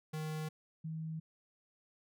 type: tone pair in turn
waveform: square / sine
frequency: 155.56 / 159.56 Hz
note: D#3 / D#3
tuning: 0 / +44 cents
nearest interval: unison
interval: 44 cents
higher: second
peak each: -38 / -38 dBFS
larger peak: neither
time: 0.13-0.49 / 0.84-1.2 s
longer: neither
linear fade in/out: 10 ms
effects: none